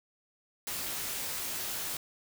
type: noise with comb filter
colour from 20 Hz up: white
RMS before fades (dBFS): -36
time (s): 0.67-1.97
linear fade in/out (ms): 2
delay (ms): 17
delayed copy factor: -0.55
effects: none